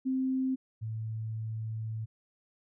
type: tone pair in turn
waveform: sine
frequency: 261.6 / 110.66 Hz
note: C4 / A2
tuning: 0 / +10 cents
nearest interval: octave + minor third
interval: 1490 cents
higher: first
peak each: -27 / -33 dBFS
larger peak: first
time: 0.05-0.56 / 0.81-2.06 s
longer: second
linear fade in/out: 20 ms
effects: none